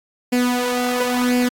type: tone with flanger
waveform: sawtooth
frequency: 247.2 Hz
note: B3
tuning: 2 cents sharp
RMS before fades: -19 dBFS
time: 0.32-1.49 s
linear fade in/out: 10 ms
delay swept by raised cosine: 0.4 to 2.6 ms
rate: 0.95 Hz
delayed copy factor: +0.65
effects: AAC 64 kbps